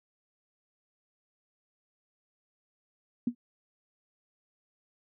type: tone with exponential decay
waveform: sine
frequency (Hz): 240.4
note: B3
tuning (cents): -46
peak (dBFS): -21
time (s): 3.27-3.35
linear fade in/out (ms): 5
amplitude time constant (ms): 16
effects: none